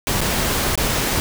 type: noise with dropouts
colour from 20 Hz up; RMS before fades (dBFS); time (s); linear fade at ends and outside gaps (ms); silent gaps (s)
pink; -20; 0.07-1.2; 0; 0.207-0.214 / 0.755-0.776
effects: none